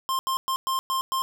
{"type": "tone bursts at uneven times", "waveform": "square", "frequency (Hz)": 1055, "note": "C6", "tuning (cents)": 14, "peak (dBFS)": -24, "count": 6, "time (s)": [[0.09, 0.19], [0.27, 0.37], [0.48, 0.56], [0.67, 0.79], [0.9, 1.01], [1.12, 1.22]], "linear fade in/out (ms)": 0, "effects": []}